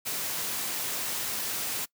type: noise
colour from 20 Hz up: white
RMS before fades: -32 dBFS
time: 0.05-1.86 s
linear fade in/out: 20 ms
effects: noise-tail reverb RT60 0.1 s tail -23 dB re dry + high-pass 100 Hz 12 dB/octave